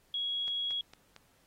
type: tone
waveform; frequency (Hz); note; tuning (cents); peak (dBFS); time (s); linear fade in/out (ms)
sine; 3322; G#7; 0; -31; 0.14-0.81; 2
type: click train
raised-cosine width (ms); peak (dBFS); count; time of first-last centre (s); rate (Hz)
0.2; -31; 4; 0.48-1.163; 4.39
effects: pink hiss -68 dBFS RMS until 1.46 s + AAC 48 kbps